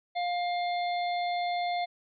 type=harmonic tone; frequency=705 Hz; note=F5; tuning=16 cents sharp; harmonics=1 / 3 / 5 / 6; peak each=-28 / -38 / -42 / -44 dBFS; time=0.15-1.86 s; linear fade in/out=20 ms; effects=none